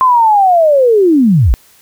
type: linear sweep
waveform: sine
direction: down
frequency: 1054 to 41.2 Hz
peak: -5 dBFS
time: 0.01-1.54 s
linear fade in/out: 0 ms
effects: white hiss -46 dBFS RMS until 1.81 s